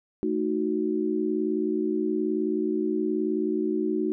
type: chord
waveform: sine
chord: D# diminished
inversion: second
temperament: equal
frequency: 220 / 311.1 / 370 Hz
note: A3 / D#4 / F#4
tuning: 0 / 0 / 0 cents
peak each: -30 / -27 / -27 dBFS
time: 0.23-4.12 s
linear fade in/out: 0 ms
effects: none